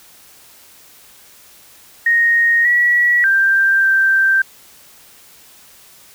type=tone with pitch steps; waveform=sine; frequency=1864 / 1932 / 1578 / 1567 Hz; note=A#6 / B6 / G6 / G6; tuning=-1 / -39 / +11 / -1 cents; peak=-10 dBFS; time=2.06-4.42 s; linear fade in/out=5 ms; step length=590 ms; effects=white hiss -45 dBFS RMS until 6.14 s